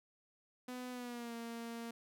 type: tone with pitch glide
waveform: sawtooth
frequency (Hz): 250.2 to 232.1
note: B3 to A#3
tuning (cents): +23 to -7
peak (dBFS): -39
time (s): 0.68-1.91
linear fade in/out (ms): 5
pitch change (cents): -130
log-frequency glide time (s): 0.91-1.34
effects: none